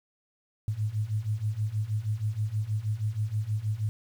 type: beating tone pair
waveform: sine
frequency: 103.4 / 109.7 Hz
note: G#2 / A2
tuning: -7 / -5 cents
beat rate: 6.3 Hz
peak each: -31 / -29 dBFS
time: 0.68-3.89 s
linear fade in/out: 0 ms
effects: 9-bit